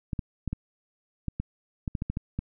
clicks, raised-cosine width 5 ms, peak -17 dBFS, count 12, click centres 0.132 / 0.192 / 0.477 / 0.53 / 1.283 / 1.4 / 1.878 / 1.952 / 2.021 / 2.1 / 2.171 / 2.39 s, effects none

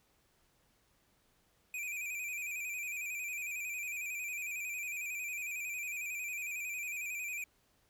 square tone with vibrato, 2423 Hz, D#7, 47 cents flat, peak -38 dBFS, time 1.74-7.44 s, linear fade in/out 2 ms, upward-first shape square, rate 11 Hz, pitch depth 53 cents each way, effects pink hiss -72 dBFS RMS until 7.89 s

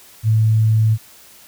sine tone, 110 Hz, A2, in tune, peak -11 dBFS, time 0.23-0.98 s, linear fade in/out 50 ms, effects white hiss -45 dBFS RMS until 1.47 s

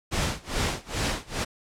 pink noise with tremolo, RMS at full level -25 dBFS, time 0.11-1.45 s, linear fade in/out 20 ms, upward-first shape sine, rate 2.4 Hz, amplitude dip 95%, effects low-pass 8000 Hz 12 dB/octave

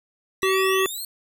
10% pulse exponential sweep, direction up, 1939 to 4376 Hz, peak -23 dBFS, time 0.42-1.05 s, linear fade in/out 2 ms
harmonic tone, 381.1 Hz, G4, 49 cents flat, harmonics 1 / 3 / 5 / 7 / 9, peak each -20 / -25 / -27 / -28 / -30 dBFS, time 0.43-0.86 s, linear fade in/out 0 ms
effects none

